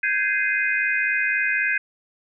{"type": "chord", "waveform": "sine", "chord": "Ab major seventh", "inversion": "third", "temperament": "just", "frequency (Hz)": [1557.4, 1661.2, 2077, 2492], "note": ["G6", "Ab6", "C7", "Eb7"], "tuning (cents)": [-12, 0, -13, 2], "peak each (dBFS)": -25, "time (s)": [0.03, 1.78], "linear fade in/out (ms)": 5, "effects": []}